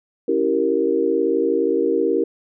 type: chord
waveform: sine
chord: C# diminished seventh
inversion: none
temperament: equal with one note detuned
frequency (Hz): 277.2 / 329.6 / 388.4 / 466.2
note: C#4 / E4 / G4 / Bb4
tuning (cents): 0 / 0 / -16 / 0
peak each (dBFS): -25 / -22 / -21 / -20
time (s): 0.28-2.24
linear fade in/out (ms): 5
effects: none